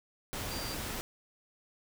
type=tone in noise; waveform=sine; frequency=4720 Hz; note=D8; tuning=8 cents sharp; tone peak=-42 dBFS; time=0.51-0.74 s; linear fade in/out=0 ms; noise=pink; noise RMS=-38 dBFS; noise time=0.33-1.01 s; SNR=-7 dB; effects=none